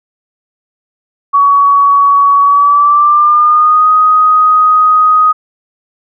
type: tone with pitch glide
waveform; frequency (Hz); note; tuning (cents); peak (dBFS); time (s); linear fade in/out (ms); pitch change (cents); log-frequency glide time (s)
sine; 1127 to 1250.5; C#6 to D#6; +28 to +8; -4; 1.33-5.33; 20; +180; 2.41-3.9
effects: none